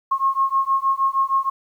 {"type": "beating tone pair", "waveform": "sine", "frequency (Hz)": [1078, 1084.4], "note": ["C#6", "C#6"], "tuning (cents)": [-49, -38], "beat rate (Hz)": 6.4, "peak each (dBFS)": -20, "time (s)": [0.11, 1.5], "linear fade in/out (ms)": 10, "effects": ["9-bit"]}